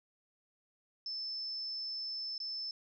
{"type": "tone with dropouts", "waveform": "sine", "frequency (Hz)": 5270, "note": "E8", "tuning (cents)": -1, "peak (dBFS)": -37, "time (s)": [1.06, 2.71], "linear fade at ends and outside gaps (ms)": 2, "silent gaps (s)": [2.38, 2.401], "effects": []}